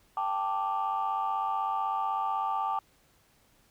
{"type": "chord", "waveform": "sine", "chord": "G suspended second", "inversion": "none", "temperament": "equal", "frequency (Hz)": [784, 880, 1174.7], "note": ["G5", "A5", "D6"], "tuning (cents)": [0, 0, 0], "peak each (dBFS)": -31, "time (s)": [0.17, 2.79], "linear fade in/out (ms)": 2, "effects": ["tanh soft clip ceiling -21 dBFS", "pink hiss -65 dBFS RMS until 3.7 s"]}